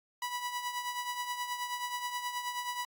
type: tone with tremolo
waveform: sawtooth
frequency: 981 Hz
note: B5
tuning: 12 cents flat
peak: -28 dBFS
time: 0.22-2.85 s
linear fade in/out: 2 ms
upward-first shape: triangle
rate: 9.4 Hz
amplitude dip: 65%
effects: AAC 64 kbps